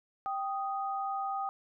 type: tone pair together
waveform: sine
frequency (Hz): 784 / 1244.5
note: G5 / D#6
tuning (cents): 0 / 0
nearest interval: minor sixth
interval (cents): 800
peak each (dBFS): -33 / -36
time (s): 0.26-1.49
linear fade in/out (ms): 0
effects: none